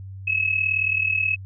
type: tone with amplitude modulation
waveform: sine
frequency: 2577 Hz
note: E7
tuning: 40 cents flat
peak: -16 dBFS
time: 0.27-1.36 s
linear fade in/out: 10 ms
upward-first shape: sine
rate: 38.6 Hz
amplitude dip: 75%
effects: added 96 Hz sine -34 dBFS peak until 1.45 s